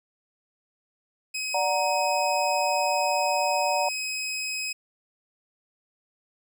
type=tone; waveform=20% pulse; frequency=2536 Hz; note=D#7; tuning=32 cents sharp; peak=-24 dBFS; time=1.34-4.73 s; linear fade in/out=10 ms
type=chord; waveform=sine; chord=D augmented; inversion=none; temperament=equal; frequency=587.3 / 740 / 932.3 Hz; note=D5 / F#5 / A#5; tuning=0 / 0 / 0 cents; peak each=-27 dBFS; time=1.54-3.89 s; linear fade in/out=5 ms
effects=none